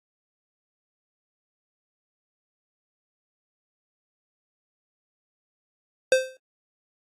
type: tone with exponential decay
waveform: square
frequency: 520 Hz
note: C5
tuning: 11 cents flat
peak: -13 dBFS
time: 6.12-6.37 s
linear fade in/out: 2 ms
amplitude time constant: 53 ms
effects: low-pass 10000 Hz 12 dB/octave + AAC 32 kbps